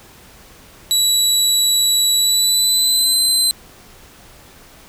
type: tone with pitch glide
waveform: 25% pulse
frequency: 3921 to 4066 Hz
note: B7 to B7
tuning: -13 to +50 cents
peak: -8 dBFS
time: 0.91-3.51 s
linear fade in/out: 0 ms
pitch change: +63 cents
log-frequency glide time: 2.17-3.21 s
effects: pink hiss -44 dBFS RMS until 4.88 s